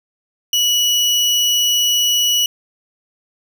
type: tone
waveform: 30% pulse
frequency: 2935 Hz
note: F#7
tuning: 15 cents flat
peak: -10 dBFS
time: 0.53-2.46 s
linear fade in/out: 2 ms
effects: none